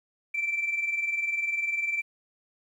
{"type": "tone pair together", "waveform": "sine", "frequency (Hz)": [2320, 2340], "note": ["D7", "D7"], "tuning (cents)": [-22, -7], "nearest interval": "unison", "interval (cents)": 15, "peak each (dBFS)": [-32, -26], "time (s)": [0.34, 2.02], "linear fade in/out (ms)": 10, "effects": ["tanh soft clip ceiling -21 dBFS", "10-bit"]}